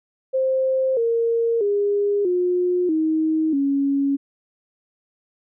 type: tone with pitch steps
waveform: sine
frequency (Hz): 525 / 462.3 / 407.2 / 358.6 / 315.8 / 278.1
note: C5 / A#4 / G#4 / F4 / D#4 / C#4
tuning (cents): +6 / -14 / -34 / +46 / +26 / +6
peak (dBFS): -17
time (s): 0.33-4.17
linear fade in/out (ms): 20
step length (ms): 640
effects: none